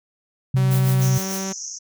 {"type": "tone with vibrato", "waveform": "sine", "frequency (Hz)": 130.81, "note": "C3", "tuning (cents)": 0, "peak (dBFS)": -15, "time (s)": [0.54, 1.18], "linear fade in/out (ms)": 5, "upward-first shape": "square", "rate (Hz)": 18, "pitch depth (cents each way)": 16}
{"type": "tone with pitch glide", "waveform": "sawtooth", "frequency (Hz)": [190, 191.99], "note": ["F#3", "G3"], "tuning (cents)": [46, -36], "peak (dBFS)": -22, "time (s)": [0.56, 1.53], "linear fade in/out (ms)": 10, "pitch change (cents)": 18, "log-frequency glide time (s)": [1.16, 1.31]}
{"type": "noise with tremolo", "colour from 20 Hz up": "blue", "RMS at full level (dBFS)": -30, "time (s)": [0.71, 1.44], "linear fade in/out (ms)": 0, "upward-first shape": "sine", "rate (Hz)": 6.7, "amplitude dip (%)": 70}
{"type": "band-pass noise", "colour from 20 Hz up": "white", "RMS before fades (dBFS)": -33, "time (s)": [1.01, 1.79], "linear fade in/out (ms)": 20, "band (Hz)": [5600, 6500], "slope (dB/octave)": 96}
{"effects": []}